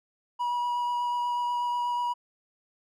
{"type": "tone with vibrato", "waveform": "triangle", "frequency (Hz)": 968, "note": "B5", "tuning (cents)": -35, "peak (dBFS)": -24, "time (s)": [0.39, 2.14], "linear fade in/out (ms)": 20, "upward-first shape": "triangle", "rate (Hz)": 8.2, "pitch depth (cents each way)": 12, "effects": []}